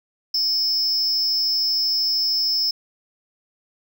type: tone with amplitude modulation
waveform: triangle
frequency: 5220 Hz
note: E8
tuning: 18 cents flat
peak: -14 dBFS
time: 0.34-2.71 s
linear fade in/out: 5 ms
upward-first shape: sine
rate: 267 Hz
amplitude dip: 70%
effects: none